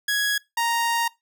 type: tone pair in turn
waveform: sawtooth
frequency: 1666 / 932.3 Hz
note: G#6 / A#5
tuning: +5 / 0 cents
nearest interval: minor seventh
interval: 1005 cents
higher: first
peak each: -17 dBFS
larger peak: neither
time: 0.08-0.38 / 0.57-1.08 s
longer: second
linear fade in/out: 5 ms
effects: noise-tail reverb RT60 0.2 s tail -22 dB re dry